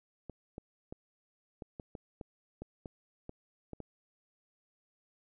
clicks, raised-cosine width 2 ms, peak -29 dBFS, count 12, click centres 0.297 / 0.581 / 0.925 / 1.622 / 1.798 / 1.952 / 2.212 / 2.62 / 2.858 / 3.294 / 3.733 / 3.803 s, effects none

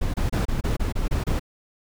brown noise bursts, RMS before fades -23 dBFS, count 9, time 0.01-1.396 s, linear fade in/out 10 ms, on 130 ms, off 27 ms, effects none

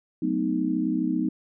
sine chord, B dominant seventh, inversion second, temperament equal with one note detuned, 185 / 220 / 252.7 / 311.1 Hz, F#3 / A3 / B3 / D#4, 0 / 0 / +40 / 0 cents, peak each -30 / -31 / -27 / -26 dBFS, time 0.22-1.29 s, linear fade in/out 5 ms, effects none

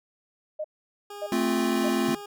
sine tone bursts, 615 Hz, D#5, 20 cents flat, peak -28 dBFS, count 3, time 0.59-1.892 s, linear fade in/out 10 ms, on 54 ms, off 570 ms
20% pulse tone, 408.7 Hz, G#4, 28 cents flat, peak -33 dBFS, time 1.1-2.26 s, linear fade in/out 5 ms
square chord, F major, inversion first, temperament equal, 220 / 261.6 / 349.2 Hz, A3 / C4 / F4, 0 / 0 / 0 cents, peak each -28 dBFS, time 1.32-2.15 s, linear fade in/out 2 ms
sine tone with exponential decay, 155.56 Hz, D#3, in tune, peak -29 dBFS, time 2.08-2.22 s, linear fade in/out 5 ms, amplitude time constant 30 ms
effects none

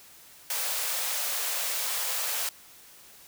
white high-pass noise, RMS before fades -30 dBFS, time 0.5-2.49 s, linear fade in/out 2 ms, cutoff 470 Hz, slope 96 dB/octave, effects white hiss -52 dBFS RMS until 3.27 s

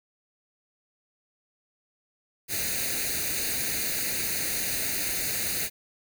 white noise with comb filter, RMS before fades -29 dBFS, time 2.48-5.7 s, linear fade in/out 50 ms, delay 0.46 ms, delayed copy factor +0.75, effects none

